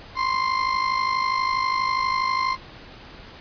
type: tone with amplitude modulation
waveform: 35% pulse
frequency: 1048 Hz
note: C6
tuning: 2 cents sharp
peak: -16 dBFS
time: 0.15-2.57 s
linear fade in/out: 50 ms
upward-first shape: sine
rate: 52.3 Hz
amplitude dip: 65%
effects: pink hiss -43 dBFS RMS until 3.4 s + resampled to 11025 Hz